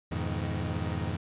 30% pulse chord, F half-diminished seventh, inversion none, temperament equal with one note detuned, 85.51 / 103.83 / 123.47 / 155.56 Hz, F2 / Ab2 / Cb3 / Eb3, -36 / 0 / 0 / 0 cents, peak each -31 / -33 / -35 / -34 dBFS, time 0.11-1.17 s, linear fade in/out 10 ms, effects resampled to 8000 Hz

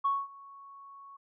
sine tone with ADSR envelope, 1108.7 Hz, C#6, in tune, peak -23 dBFS, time 0.04-1.17 s, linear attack 14 ms, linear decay 220 ms, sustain -24 dB, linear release 11 ms, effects tanh soft clip ceiling -19 dBFS

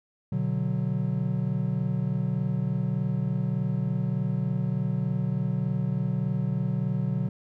triangle chord, B minor, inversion none, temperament equal, 123.47 / 146.83 / 185 Hz, B2 / D3 / F#3, 0 / 0 / 0 cents, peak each -27 dBFS, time 0.32-7.29 s, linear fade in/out 5 ms, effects none

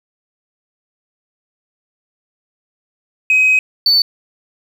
sine tone pair in turn, 2529 / 4506 Hz, D#7 / C#8, +28 / +28 cents, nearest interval minor seventh, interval 1000 cents, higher second, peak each -7 dBFS, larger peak neither, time 3.3-3.59 / 3.86-4.02 s, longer first, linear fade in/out 2 ms, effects tanh soft clip ceiling -6 dBFS + 7-bit

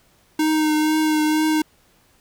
square tone with vibrato, 309.2 Hz, D#4, 11 cents flat, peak -17 dBFS, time 0.39-1.62 s, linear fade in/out 5 ms, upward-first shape triangle, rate 2.1 Hz, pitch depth 22 cents each way, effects pink hiss -58 dBFS RMS until 2.2 s

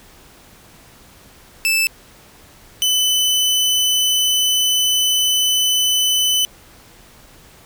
sawtooth tone pair in turn, 2637 / 3011 Hz, E7 / F#7, 0 / +30 cents, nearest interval major second, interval 230 cents, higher second, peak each -11 dBFS, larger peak neither, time 1.65-1.87 / 2.82-6.45 s, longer second, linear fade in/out 0 ms, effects pink hiss -46 dBFS RMS until 7.65 s

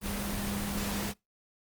sine tone in noise, 201.7 Hz, G3, 50 cents sharp, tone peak -35 dBFS, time 0.01-1.14 s, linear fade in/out 50 ms, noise pink, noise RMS -35 dBFS, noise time 0.01-1.14 s, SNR -3 dB, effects noise-tail reverb RT60 0.2 s tail -23 dB re dry + Opus 24 kbps

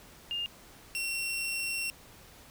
sine / sawtooth tone pair in turn, 2818 / 2727 Hz, F7 / F7, +15 / -42 cents, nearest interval minor second, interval 57 cents, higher first, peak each -31 / -28 dBFS, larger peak second, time 0.31-0.46 / 0.95-1.9 s, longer second, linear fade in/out 0 ms, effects pink hiss -54 dBFS RMS until 2.5 s

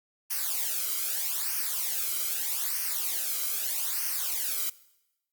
blue noise with flanger, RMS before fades -30 dBFS, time 0.3-4.7 s, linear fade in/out 10 ms, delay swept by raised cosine 0.26 to 1.14 ms, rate 0.8 Hz, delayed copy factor -0.75, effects noise-tail reverb RT60 0.9 s tail -20 dB re dry + Opus 48 kbps

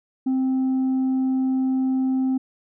sine tone, 261.6 Hz, C4, in tune, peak -16 dBFS, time 0.26-2.38 s, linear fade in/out 10 ms, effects tanh soft clip ceiling -18 dBFS

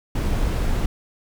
brown noise, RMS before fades -21 dBFS, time 0.15-0.86 s, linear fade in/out 5 ms, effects none

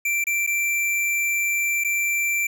square tone with dropouts, 2349 Hz, D7, in tune, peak -21 dBFS, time 0.05-2.47 s, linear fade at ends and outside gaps 5 ms, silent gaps 0.241-0.268 / 0.466-0.473 / 1.839-1.846 s, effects none

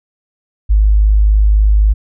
sine tone, 51.91 Hz, G#1, in tune, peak -6 dBFS, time 0.69-1.94 s, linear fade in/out 20 ms, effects none

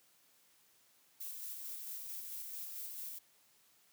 violet noise with tremolo, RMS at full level -44 dBFS, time 1.2-3.19 s, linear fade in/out 10 ms, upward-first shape square, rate 4.5 Hz, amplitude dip 25%, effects white hiss -69 dBFS RMS until 3.92 s + high-pass 100 Hz 12 dB/octave

